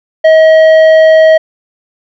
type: tone with tanh clipping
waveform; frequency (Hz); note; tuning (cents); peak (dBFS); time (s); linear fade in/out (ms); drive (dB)
sine; 636; D#5; +38; -3; 0.24-1.38; 10; 9
effects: none